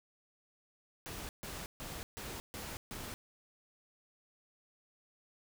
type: noise bursts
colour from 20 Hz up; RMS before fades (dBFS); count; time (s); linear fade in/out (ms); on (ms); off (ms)
pink; -44; 6; 1.06-3.14; 0; 230; 140
effects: none